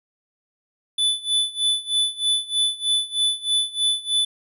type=tone with tremolo; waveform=square; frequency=3488 Hz; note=A7; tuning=16 cents flat; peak=-17 dBFS; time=0.98-4.25 s; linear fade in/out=5 ms; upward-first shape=sine; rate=3.2 Hz; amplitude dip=90%; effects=resampled to 32000 Hz